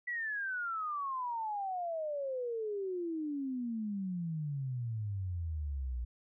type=exponential sweep; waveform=sine; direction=down; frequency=1975.5 to 58.27 Hz; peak=-34 dBFS; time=0.07-6.05 s; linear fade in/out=10 ms; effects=none